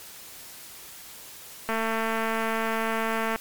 click train, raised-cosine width 0.5 ms, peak -13 dBFS, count 375, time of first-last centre 1.69-3.36 s, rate 224 Hz, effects white hiss -44 dBFS RMS until 3.4 s + MP3 96 kbps

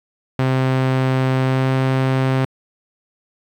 sawtooth tone with pitch glide, 130.81 to 131.8 Hz, C3 to C3, 0 to +13 cents, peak -11 dBFS, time 0.39-2.45 s, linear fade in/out 2 ms, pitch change +13 cents, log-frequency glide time 1.43-1.69 s, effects low-pass 3000 Hz 12 dB/octave + 8-bit

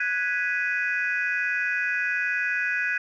sine chord, G# minor seventh, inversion third, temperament equal, 1480 / 1661.2 / 1975.5 / 2489 Hz, F#6 / G#6 / B6 / D#7, 0 / 0 / 0 / 0 cents, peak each -27 / -27 / -31 / -29 dBFS, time 0-2.98 s, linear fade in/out 5 ms, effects tanh soft clip ceiling -15 dBFS

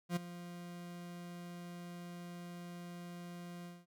40% pulse tone with ADSR envelope, 174.6 Hz, F3, in tune, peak -30 dBFS, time 0.09-3.86 s, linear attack 72 ms, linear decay 13 ms, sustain -15 dB, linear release 210 ms, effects none

